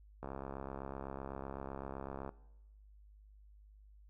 click train, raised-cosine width 1 ms, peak -29 dBFS, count 141, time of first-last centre 0.23-2.292 s, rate 67.9 Hz, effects noise-tail reverb RT60 0.9 s tail -20 dB re dry + added 51 Hz sine -57 dBFS peak until 4.09 s

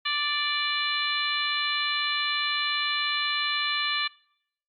harmonic tone with a mistuned harmonic, 587.3 Hz, D5, in tune, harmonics 2 / 3 / 4 / 5 / 6 / 7, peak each -32 / -32 / -32 / -32 / -32 / -32 dBFS, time 0.05-4.08 s, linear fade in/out 10 ms, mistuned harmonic 7, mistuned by -18 cents, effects noise-tail reverb RT60 0.7 s tail -23 dB re dry + Opus 48 kbps

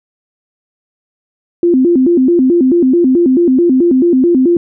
sine tone with vibrato, 299.5 Hz, D4, 34 cents sharp, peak -6 dBFS, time 1.63-4.57 s, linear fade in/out 2 ms, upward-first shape square, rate 4.6 Hz, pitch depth 250 cents each way, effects none

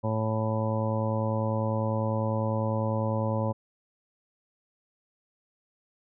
harmonic tone, 110 Hz, A2, in tune, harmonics 1 / 2 / 3 / 4 / 5 / 6 / 7 / 8 / 9, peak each -28 / -32 / -39 / -40 / -31 / -44 / -42 / -38 / -37 dBFS, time 0.03-3.53 s, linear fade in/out 20 ms, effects none

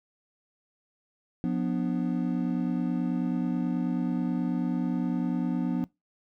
triangle chord, B diminished, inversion second, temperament just, 177.8 / 246.9 / 296.3 Hz, F3 / B3 / D4, +31 / 0 / +15 cents, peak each -27 / -27 / -30 dBFS, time 1.44-5.84 s, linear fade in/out 0 ms, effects noise-tail reverb RT60 0.2 s tail -22 dB re dry

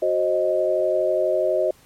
sine chord, C diminished, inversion second, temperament equal with one note detuned, 370 / 530.2 / 622.3 Hz, Gb4 / C5 / Eb5, 0 / +23 / 0 cents, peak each -24 / -23 / -20 dBFS, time 0.02-1.71 s, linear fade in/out 5 ms, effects pink hiss -54 dBFS RMS until 1.85 s + MP3 64 kbps

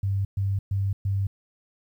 sine tone bursts, 98.3 Hz, G2, 5 cents sharp, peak -22 dBFS, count 4, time 0.03-1.27 s, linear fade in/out 5 ms, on 220 ms, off 120 ms, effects 10-bit

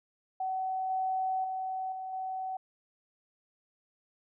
sine tone with level steps, 755 Hz, F#5, 35 cents sharp, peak -30 / -28 / -32 / -36 / -33 dBFS, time 0.4-2.57 s, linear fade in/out 5 ms, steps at 0.9 / 1.44 / 1.92 / 2.13 s, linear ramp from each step 2 ms, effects none

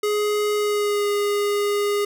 square tone with pitch glide, 418 to 409.9 Hz, G#4 to G#4, +11 to -23 cents, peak -20 dBFS, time 0.03-2.05 s, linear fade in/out 5 ms, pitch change -34 cents, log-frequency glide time 0.56-1.08 s, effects none

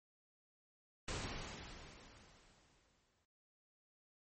pink noise with exponential decay, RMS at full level -41 dBFS, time 1.08-3.25 s, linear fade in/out 2 ms, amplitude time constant 470 ms, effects noise-tail reverb RT60 0.1 s tail -21 dB re dry + MP3 32 kbps

